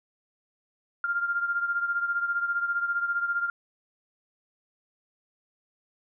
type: beating tone pair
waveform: sine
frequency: 1395 / 1410 Hz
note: F6 / F6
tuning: -2 / +16 cents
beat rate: 15 Hz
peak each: -26 / -32 dBFS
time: 1.04-3.5 s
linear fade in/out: 2 ms
effects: none

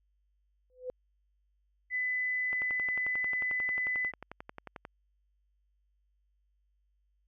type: tone with exponential growth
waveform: sine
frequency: 505 Hz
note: B4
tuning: 39 cents sharp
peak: -31 dBFS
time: 0.7-0.9 s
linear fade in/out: 0 ms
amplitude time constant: 42 ms
type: tone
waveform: sine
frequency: 2004 Hz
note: B6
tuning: 25 cents sharp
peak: -29 dBFS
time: 1.9-4.12 s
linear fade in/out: 50 ms
type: click train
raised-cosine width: 0.5 ms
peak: -27 dBFS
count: 27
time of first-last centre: 2.53-4.851 s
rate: 11.2 Hz
effects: added 50 Hz sine -70 dBFS peak until 7.27 s

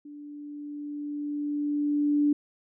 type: tone with level ramp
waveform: sine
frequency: 292.6 Hz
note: D4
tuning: 6 cents flat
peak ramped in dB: -41 to -19 dBFS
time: 0.05-2.33 s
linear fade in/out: 5 ms
effects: none

